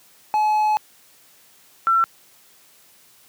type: tone pair in turn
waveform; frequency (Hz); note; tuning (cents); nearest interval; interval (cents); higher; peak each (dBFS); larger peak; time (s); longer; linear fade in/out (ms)
triangle / sine; 853 / 1346.6; G#5 / E6; +46 / +36; minor sixth; 790; second; -14; neither; 0.34-0.77 / 1.87-2.04; first; 0
effects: white hiss -53 dBFS RMS until 3.28 s + high-pass 100 Hz 12 dB/octave